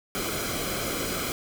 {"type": "noise with comb filter", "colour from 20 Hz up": "pink", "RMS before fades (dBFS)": -30, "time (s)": [0.15, 1.32], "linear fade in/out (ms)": 0, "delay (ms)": 1.1, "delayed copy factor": -0.65, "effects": []}